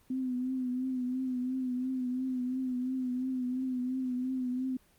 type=tone with vibrato; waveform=sine; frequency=254.9 Hz; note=C4; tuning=45 cents flat; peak=-30 dBFS; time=0.1-4.77 s; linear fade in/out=5 ms; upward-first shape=triangle; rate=2.9 Hz; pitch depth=55 cents each way; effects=pink hiss -65 dBFS RMS until 4.98 s + Opus 24 kbps